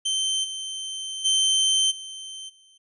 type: tone with level steps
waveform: sawtooth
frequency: 3106 Hz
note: G7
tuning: 17 cents flat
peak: -19 / -27 / -15 / -32 / -50 dBFS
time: 0.05-2.78 s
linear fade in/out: 10 ms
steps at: 0.43 / 1.24 / 1.9 / 2.48 s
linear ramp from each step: 20 ms
effects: resampled to 24000 Hz